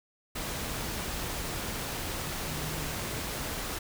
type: tone in noise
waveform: sine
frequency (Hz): 153.6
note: D#3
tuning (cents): -22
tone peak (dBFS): -39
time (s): 2.47-2.94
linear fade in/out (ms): 10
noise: pink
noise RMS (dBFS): -35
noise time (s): 0.35-3.79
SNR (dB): -7
effects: none